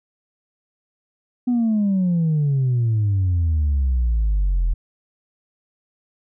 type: exponential sweep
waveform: sine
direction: down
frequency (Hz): 250.6 to 40.43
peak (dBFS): -14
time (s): 1.47-4.74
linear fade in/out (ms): 10
effects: tanh soft clip ceiling -14 dBFS